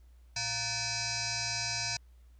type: tone with frequency modulation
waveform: sine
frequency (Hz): 116.54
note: A#2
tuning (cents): 0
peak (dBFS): -31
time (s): 0.36-1.97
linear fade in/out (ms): 5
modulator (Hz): 815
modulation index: 7.7
effects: added 60 Hz sine -54 dBFS peak until 2.39 s + pink hiss -73 dBFS RMS until 2.39 s